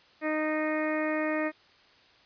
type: harmonic tone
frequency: 308.9 Hz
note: D#4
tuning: 12 cents flat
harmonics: 1 / 2 / 3 / 4 / 5 / 6 / 7 / 8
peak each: -30 / -31 / -41 / -38 / -44 / -35 / -40 / -43 dBFS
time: 0.21-1.52 s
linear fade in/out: 50 ms
effects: white hiss -59 dBFS RMS until 2.25 s + resampled to 11025 Hz